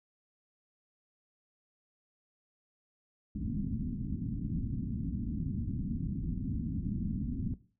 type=low-pass noise; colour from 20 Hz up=white; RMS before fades=-35 dBFS; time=3.35-7.54 s; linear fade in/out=2 ms; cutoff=260 Hz; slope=48 dB/octave; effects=noise-tail reverb RT60 0.4 s tail -17 dB re dry